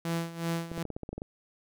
sawtooth tone with tremolo, 167.2 Hz, E3, 25 cents sharp, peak -24 dBFS, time 0.05-0.83 s, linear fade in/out 2 ms, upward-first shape sine, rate 2.7 Hz, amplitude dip 80%
clicks, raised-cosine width 2 ms, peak -24 dBFS, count 10, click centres 0.716 / 0.778 / 0.853 / 0.903 / 0.965 / 1.033 / 1.091 / 1.13 / 1.18 / 1.219 s
effects none

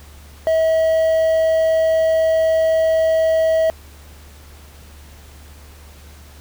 triangle tone with quantisation, 644 Hz, E5, 41 cents flat, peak -11 dBFS, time 0.47-3.7 s, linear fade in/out 0 ms, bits 6, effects added 73 Hz sine -40 dBFS peak until 6.4 s + pink hiss -46 dBFS RMS until 6.4 s

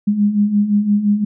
sine beating tone pair, 202 / 207.8 Hz, G#3 / G#3, -48 / +1 cents, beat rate 5.8 Hz, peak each -19 / -13 dBFS, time 0.07-1.25 s, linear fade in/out 10 ms, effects none

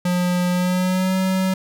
square tone with pitch glide, 178.7 to 188.24 Hz, F3 to F#3, +40 to +30 cents, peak -18 dBFS, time 0.05-1.54 s, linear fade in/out 5 ms, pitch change +90 cents, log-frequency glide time 0.51-1.17 s, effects none

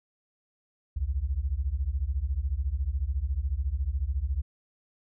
sine beating tone pair, 61 / 75 Hz, B1 / D2, -21 / +37 cents, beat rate 14 Hz, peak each -29 / -29 dBFS, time 0.96-4.42 s, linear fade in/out 10 ms, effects none

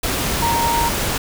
sine tone in noise, 932.3 Hz, A#5, in tune, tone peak -17 dBFS, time 0.42-0.89 s, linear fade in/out 5 ms, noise pink, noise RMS -21 dBFS, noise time 0.03-1.18 s, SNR +1 dB, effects none

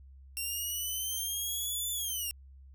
5% pulse linear two-way sweep, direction up then down, 2742 to 3520 to 2742 Hz, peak -25 dBFS, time 0.37-2.31 s, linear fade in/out 0 ms, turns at 1.91 s, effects added 67 Hz sine -50 dBFS peak until 2.74 s

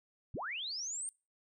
sine linear sweep, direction up, 44 to 8910 Hz, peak -37 dBFS, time 0.34-1.09 s, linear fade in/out 0 ms, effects noise-tail reverb RT60 0.3 s tail -25 dB re dry

